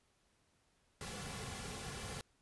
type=noise with comb filter; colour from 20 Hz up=pink; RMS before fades=-45 dBFS; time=1.01-2.21 s; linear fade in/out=0 ms; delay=3.2 ms; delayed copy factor=-0.6; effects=pink hiss -75 dBFS RMS until 2.41 s + resampled to 24000 Hz